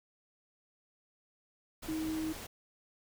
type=tone in noise; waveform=sine; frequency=315.8 Hz; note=D#4; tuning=26 cents sharp; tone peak=-33 dBFS; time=1.88-2.33 s; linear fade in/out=10 ms; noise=pink; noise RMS=-45 dBFS; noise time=1.82-2.47 s; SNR=+9 dB; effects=none